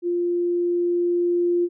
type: tone with level ramp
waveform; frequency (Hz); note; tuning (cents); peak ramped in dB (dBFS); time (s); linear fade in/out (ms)
sine; 349.2; F4; 0; -20 to -17; 0.02-1.69; 50
effects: none